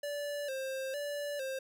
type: tone with vibrato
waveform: square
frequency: 554.4 Hz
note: C#5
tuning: in tune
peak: -36 dBFS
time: 0.03-1.59 s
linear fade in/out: 5 ms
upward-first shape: square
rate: 1.1 Hz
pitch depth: 78 cents each way
effects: none